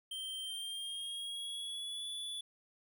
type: tone with pitch glide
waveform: square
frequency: 3140 to 3444 Hz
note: G7 to A7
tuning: +2 to -38 cents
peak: -40 dBFS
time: 0.11-2.41 s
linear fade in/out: 5 ms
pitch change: +160 cents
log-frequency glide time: 0.43-2.08 s
effects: none